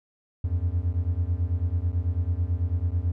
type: beating tone pair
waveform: triangle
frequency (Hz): 82.41 / 91.51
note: E2 / F#2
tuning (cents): 0 / -19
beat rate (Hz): 9.1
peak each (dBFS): -24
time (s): 0.44-3.12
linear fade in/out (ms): 5
effects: none